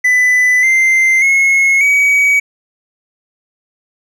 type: tone with pitch steps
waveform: triangle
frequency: 1997 / 2083 / 2173 / 2266 Hz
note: B6 / C7 / C#7 / C#7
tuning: +19 / -8 / -35 / +37 cents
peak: -6 dBFS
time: 0.04-2.4 s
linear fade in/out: 10 ms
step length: 590 ms
effects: none